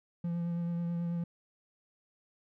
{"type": "tone with vibrato", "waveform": "triangle", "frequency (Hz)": 171.1, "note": "F3", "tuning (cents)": -35, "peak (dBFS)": -29, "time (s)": [0.24, 1.24], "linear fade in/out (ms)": 5, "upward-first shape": "triangle", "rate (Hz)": 9.2, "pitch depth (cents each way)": 20, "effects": []}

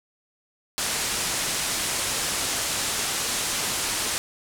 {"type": "low-pass noise", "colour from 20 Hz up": "white", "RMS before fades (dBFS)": -27, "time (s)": [0.78, 4.18], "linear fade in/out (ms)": 0, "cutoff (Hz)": 10000, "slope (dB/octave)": 24, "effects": []}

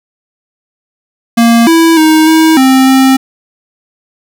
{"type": "tone with pitch steps", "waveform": "square", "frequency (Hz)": [232.5, 329.2, 314.1, 319.4, 263.1, 264.6], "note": ["A#3", "E4", "D#4", "D#4", "C4", "C4"], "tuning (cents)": [-4, -2, 16, 45, 10, 20], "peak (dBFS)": -4, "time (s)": [1.37, 3.17], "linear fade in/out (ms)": 10, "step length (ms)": 300, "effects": []}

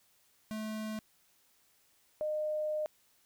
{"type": "tone pair in turn", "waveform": ["square", "sine"], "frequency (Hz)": [216.6, 611.1], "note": ["A3", "D#5"], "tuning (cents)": [-27, -31], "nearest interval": "octave + tritone", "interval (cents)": 1796, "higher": "second", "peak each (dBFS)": [-37, -31], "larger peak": "second", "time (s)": [[0.51, 0.99], [2.21, 2.86]], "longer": "second", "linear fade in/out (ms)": 0, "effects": ["white hiss -69 dBFS RMS until 3.25 s"]}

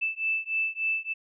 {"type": "beating tone pair", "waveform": "sine", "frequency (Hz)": [2637, 2640.4], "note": ["E7", "E7"], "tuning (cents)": [0, 2], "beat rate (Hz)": 3.4, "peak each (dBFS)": -29, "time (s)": [0.01, 1.14], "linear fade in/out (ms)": 20, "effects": []}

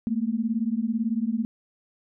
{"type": "beating tone pair", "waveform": "sine", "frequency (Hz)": [217.1, 235.1], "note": ["A3", "A#3"], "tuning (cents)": [-23, 15], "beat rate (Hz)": 18, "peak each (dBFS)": -26, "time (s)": [0.07, 1.45], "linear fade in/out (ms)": 0, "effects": []}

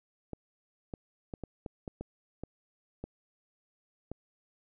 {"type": "clicks", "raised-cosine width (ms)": 2, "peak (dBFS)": -25, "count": 10, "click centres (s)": [0.333, 0.938, 1.338, 1.437, 1.662, 1.878, 2.01, 2.436, 3.04, 4.116], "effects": []}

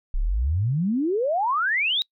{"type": "exponential sweep", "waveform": "sine", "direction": "up", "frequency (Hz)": [30.02, 3900], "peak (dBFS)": -20, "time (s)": [0.14, 2.02], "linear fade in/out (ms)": 0, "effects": ["noise-tail reverb RT60 0.1 s tail -25 dB re dry"]}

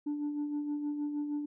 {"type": "tone with tremolo", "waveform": "sine", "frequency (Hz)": 293.7, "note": "D4", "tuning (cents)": 0, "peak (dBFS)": -28, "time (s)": [0.06, 1.46], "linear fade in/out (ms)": 10, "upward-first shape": "sine", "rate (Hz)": 6.4, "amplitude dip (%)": 50, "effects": ["tanh soft clip ceiling -29 dBFS"]}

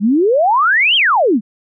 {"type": "exponential two-way sweep", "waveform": "sine", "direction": "up then down", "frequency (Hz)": [189.2, 3288, 189.2], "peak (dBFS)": -9, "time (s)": [0, 1.41], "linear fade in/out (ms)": 50, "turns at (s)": 0.96, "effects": []}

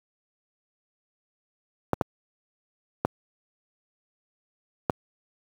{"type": "clicks", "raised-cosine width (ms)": 1, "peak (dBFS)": -7, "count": 4, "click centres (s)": [1.933, 2.012, 3.05, 4.898], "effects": ["high-pass 80 Hz 12 dB/octave", "7-bit"]}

